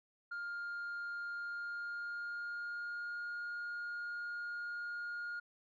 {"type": "tone with pitch glide", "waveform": "sine", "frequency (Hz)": [1406, 1423.2], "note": ["F6", "F6"], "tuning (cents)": [11, 32], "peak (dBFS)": -37, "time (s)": [0.31, 5.4], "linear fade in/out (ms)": 10, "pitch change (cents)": 21, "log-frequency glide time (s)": [1.33, 3.25], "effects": ["tanh soft clip ceiling -38 dBFS"]}